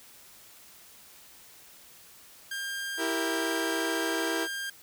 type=tone; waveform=sawtooth; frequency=1601 Hz; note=G6; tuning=36 cents sharp; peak=-29 dBFS; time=2.51-4.7 s; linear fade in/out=5 ms
type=chord; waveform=sawtooth; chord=E diminished; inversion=none; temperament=equal; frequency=329.6 / 392 / 466.2 Hz; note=E4 / G4 / Bb4; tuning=0 / 0 / 0 cents; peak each=-27 / -32 / -31 dBFS; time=2.97-4.48 s; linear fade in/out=50 ms
effects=white hiss -53 dBFS RMS until 4.82 s